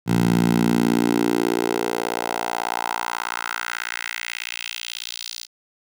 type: tone with high-pass filter sweep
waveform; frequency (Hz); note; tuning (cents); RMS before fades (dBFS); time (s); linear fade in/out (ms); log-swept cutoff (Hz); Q
10% pulse; 58.27; A#1; 0; -23; 0.06-5.47; 50; 140 to 4600; 2.3
effects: none